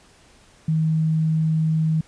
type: tone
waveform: sine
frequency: 158.6 Hz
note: D#3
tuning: 33 cents sharp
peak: -17 dBFS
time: 0.68-2.01 s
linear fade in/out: 5 ms
effects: pink hiss -53 dBFS RMS until 2.07 s + resampled to 22050 Hz